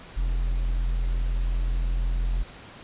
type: tone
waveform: triangle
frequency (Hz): 42.88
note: F1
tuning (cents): -31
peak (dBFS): -20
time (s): 0.16-2.44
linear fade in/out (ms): 20
effects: pink hiss -45 dBFS RMS until 2.83 s + resampled to 8000 Hz